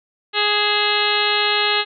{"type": "harmonic tone with a mistuned harmonic", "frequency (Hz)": 415.9, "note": "G#4", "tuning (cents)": 2, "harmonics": [1, 2, 3, 4, 5, 6, 7, 8, 9, 10], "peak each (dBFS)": [-25, -25, -25, -25, -25, -25, -25, -25, -25, -25], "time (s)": [0.33, 1.85], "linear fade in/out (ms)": 50, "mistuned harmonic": 6, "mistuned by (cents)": 63, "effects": []}